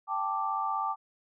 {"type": "chord", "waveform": "sine", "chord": "G suspended second", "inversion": "none", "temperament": "equal", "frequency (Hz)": [784, 880, 1174.7], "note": ["G5", "A5", "D6"], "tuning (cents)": [0, 0, 0], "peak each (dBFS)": [-34, -33, -31], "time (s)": [0.07, 0.96], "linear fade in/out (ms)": 50, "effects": []}